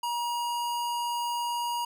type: tone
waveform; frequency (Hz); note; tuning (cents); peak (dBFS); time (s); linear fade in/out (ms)
square; 953; A#5; +38; -29; 0.03-1.85; 5
effects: none